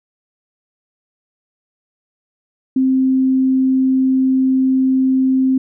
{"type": "tone", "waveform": "sine", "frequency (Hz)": 262.1, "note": "C4", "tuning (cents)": 3, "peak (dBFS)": -11, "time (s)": [2.76, 5.58], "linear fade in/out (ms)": 5, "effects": []}